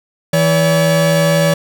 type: tone pair together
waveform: 45% pulse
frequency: 163.41 / 570 Hz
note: E3 / C#5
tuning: -15 / +48 cents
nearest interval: octave + minor seventh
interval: 2163 cents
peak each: -13 dBFS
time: 0.33-1.54 s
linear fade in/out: 5 ms
effects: none